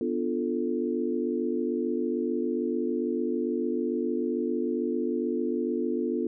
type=chord; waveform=sine; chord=B half-diminished seventh; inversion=none; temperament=equal; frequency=246.9 / 293.7 / 349.2 / 440 Hz; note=B3 / D4 / F4 / A4; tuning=0 / 0 / 0 / 0 cents; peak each=-30 / -33 / -30 / -32 dBFS; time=0.01-6.27 s; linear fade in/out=2 ms; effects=none